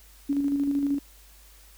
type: tone with tremolo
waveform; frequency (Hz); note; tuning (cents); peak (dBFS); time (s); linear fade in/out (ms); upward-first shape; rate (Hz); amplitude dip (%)
sine; 282.1; C#4; +30; -21; 0.29-0.99; 10; square; 13; 35
effects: added 50 Hz sine -52 dBFS peak until 1.77 s + white hiss -55 dBFS RMS until 1.77 s